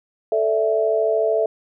sine chord, A suspended fourth, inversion none, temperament just, 440 / 586.7 / 660 Hz, A4 / D5 / E5, 0 / -2 / +2 cents, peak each -20 / -25 / -19 dBFS, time 0.32-1.46 s, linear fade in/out 2 ms, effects none

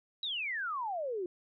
sine exponential sweep, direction down, 3951 to 344.2 Hz, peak -33 dBFS, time 0.23-1.26 s, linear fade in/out 2 ms, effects none

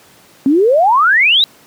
sine exponential sweep, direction up, 258.3 to 3968 Hz, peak -7 dBFS, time 0.46-1.44 s, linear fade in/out 0 ms, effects pink hiss -45 dBFS RMS until 1.66 s + high-pass 150 Hz 12 dB/octave

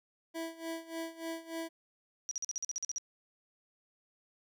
25% pulse tone with tremolo, 328.5 Hz, E4, 6 cents flat, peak -32 dBFS, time 0.34-1.69 s, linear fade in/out 20 ms, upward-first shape sine, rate 3.4 Hz, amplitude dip 85%
sine tone bursts, 5780 Hz, F#8, 41 cents flat, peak -33 dBFS, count 11, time 2.29-2.982 s, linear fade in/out 0 ms, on 22 ms, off 45 ms
effects none

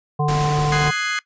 harmonic tone, 148.6 Hz, D3, 21 cents sharp, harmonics 1 / 3 / 5 / 7, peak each -18 / -25 / -23 / -27 dBFS, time 0.19-0.91 s, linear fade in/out 10 ms
pink noise, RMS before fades -27 dBFS, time 0.28-0.89 s, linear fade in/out 5 ms
35% pulse chord, Ab dominant seventh, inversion second, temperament equal with one note detuned, 1244.5 / 1487.7 / 1661.2 / 2093 Hz, Eb6 / Gb6 / Ab6 / C7, 0 / +9 / 0 / 0 cents, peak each -26 / -25 / -25 / -23 dBFS, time 0.72-1.19 s, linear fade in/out 2 ms
effects noise-tail reverb RT60 0.1 s tail -19 dB re dry + resampled to 16000 Hz

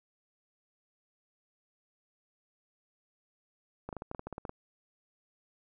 clicks, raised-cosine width 1 ms, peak -25 dBFS, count 12, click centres 3.89 / 3.928 / 3.967 / 4.021 / 4.114 / 4.148 / 4.194 / 4.27 / 4.327 / 4.381 / 4.452 / 4.494 s, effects none

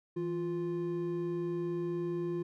triangle tone pair together, 164.9 / 349.2 Hz, E3 / F4, +1 / 0 cents, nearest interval octave + minor second, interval 1299 cents, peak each -36 / -31 dBFS, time 0.16-2.43 s, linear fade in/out 10 ms, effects none

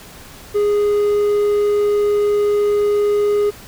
triangle tone, 413.2 Hz, G#4, 9 cents flat, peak -11 dBFS, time 0.54-3.51 s, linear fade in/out 20 ms, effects pink hiss -39 dBFS RMS until 3.67 s

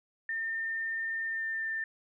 sine tone with pitch glide, 1809 to 1790.3 Hz, A6 to A6, +48 to +30 cents, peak -31 dBFS, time 0.29-1.84 s, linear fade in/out 2 ms, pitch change -18 cents, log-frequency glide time 1.25-1.67 s, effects none

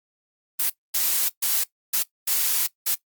blue noise bursts at uneven times, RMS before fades -22 dBFS, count 6, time 0.59-0.7 / 0.94-1.29 / 1.42-1.64 / 1.93-2.03 / 2.27-2.67 / 2.86-2.95 s, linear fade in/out 10 ms, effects noise-tail reverb RT60 0.1 s tail -18 dB re dry + Opus 32 kbps

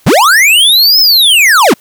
square linear two-way sweep, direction up then down, 74.8 to 5300 to 161.4 Hz, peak -4 dBFS, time 0.06-1.74 s, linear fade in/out 10 ms, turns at 1 s, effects white hiss -46 dBFS RMS until 1.8 s

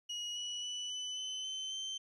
35% pulse tone with pitch steps, 2900 / 2934 / 2968 / 3002 / 3037 / 3072 / 3108 Hz, F#7 / F#7 / F#7 / F#7 / F#7 / G7 / G7, -35 / -15 / +5 / +24 / +44 / -36 / -16 cents, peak -36 dBFS, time 0.09-1.98 s, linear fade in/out 10 ms, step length 270 ms, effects resampled to 24000 Hz

